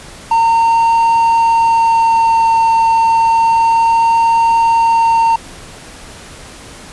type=tone with vibrato; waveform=triangle; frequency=913 Hz; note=A#5; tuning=36 cents flat; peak=-6 dBFS; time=0.31-5.36 s; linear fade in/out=5 ms; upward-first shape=sine; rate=0.3 Hz; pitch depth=9 cents each way; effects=pink hiss -34 dBFS RMS until 6.92 s + resampled to 24000 Hz